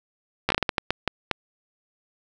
slowing click train, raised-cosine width 0.3 ms, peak -5 dBFS, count 11, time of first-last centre 0.49-1.313 s, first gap 13 ms, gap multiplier 1.38, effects none

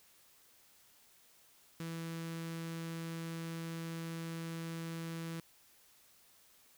sawtooth tone with notch filter, 165 Hz, E3, 2 cents sharp, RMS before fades -42 dBFS, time 1.8-5.4 s, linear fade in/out 2 ms, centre 730 Hz, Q 1.6, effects white hiss -65 dBFS RMS until 6.77 s

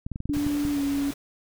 clicks, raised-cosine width 5 ms, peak -19 dBFS, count 9, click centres 0.065 / 0.117 / 0.159 / 0.204 / 0.256 / 0.296 / 0.368 / 0.466 / 0.651 s
sine tone with pitch glide, 290.7 to 281.1 Hz, D4 to C#4, -18 to +24 cents, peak -23 dBFS, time 0.29-1.11 s, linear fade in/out 5 ms, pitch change -58 cents, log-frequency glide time 0.72-0.8 s
pink noise, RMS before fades -38 dBFS, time 0.33-1.14 s, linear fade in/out 10 ms
effects none

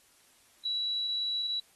sine tone, 3921 Hz, B7, 13 cents flat, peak -29 dBFS, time 0.65-1.6 s, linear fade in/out 5 ms, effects white hiss -63 dBFS RMS until 1.75 s + AAC 32 kbps

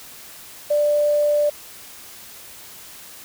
sine tone with quantisation, 590 Hz, D5, 8 cents sharp, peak -15 dBFS, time 0.7-1.5 s, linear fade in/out 10 ms, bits 7, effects white hiss -41 dBFS RMS until 3.24 s

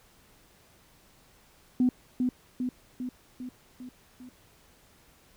sine tone with echo, 251.1 Hz, B3, 29 cents sharp, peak -19 dBFS, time 1.8-1.89 s, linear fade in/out 2 ms, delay 400 ms, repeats 6, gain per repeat -4 dB, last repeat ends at 4.29 s, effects tanh soft clip ceiling -15 dBFS + pink hiss -60 dBFS RMS until 5.36 s

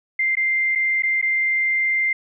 sine tone with dropouts, 2093 Hz, C7, in tune, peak -17 dBFS, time 0.19-2.13 s, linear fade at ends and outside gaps 5 ms, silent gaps 0.354-0.369 / 0.752-0.756 / 1.023-1.033 / 1.215-1.225 s, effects none

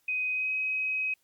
sine tone with pitch glide, 2509 to 2534 Hz, D#7 to D#7, +14 to +31 cents, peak -27 dBFS, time 0.08-1.14 s, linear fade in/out 5 ms, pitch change +17 cents, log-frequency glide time 0.32-0.51 s, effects white hiss -71 dBFS RMS until 1.23 s + Opus 48 kbps

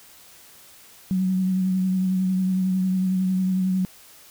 sine tone with vibrato, 186.7 Hz, F#3, 16 cents sharp, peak -19 dBFS, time 1.11-3.85 s, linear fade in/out 0 ms, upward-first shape triangle, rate 11 Hz, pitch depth 29 cents each way, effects white hiss -49 dBFS RMS until 4.3 s

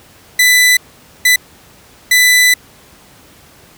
sawtooth tone bursts at uneven times, 1993 Hz, B6, 15 cents sharp, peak -3 dBFS, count 3, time 0.39-0.77 / 1.25-1.36 / 2.11-2.54 s, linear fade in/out 5 ms, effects pink hiss -43 dBFS RMS until 3.77 s + high-pass 60 Hz 12 dB/octave

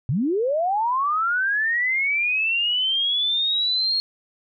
sine linear sweep, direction up, 110 to 4298 Hz, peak -19 dBFS, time 0.09-4 s, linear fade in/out 0 ms, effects none

